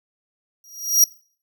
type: tone with exponential growth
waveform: sawtooth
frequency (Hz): 5710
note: F8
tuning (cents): +37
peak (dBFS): -6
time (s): 0.64-1.04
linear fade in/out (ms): 2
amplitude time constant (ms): 85
effects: noise-tail reverb RT60 0.5 s tail -23 dB re dry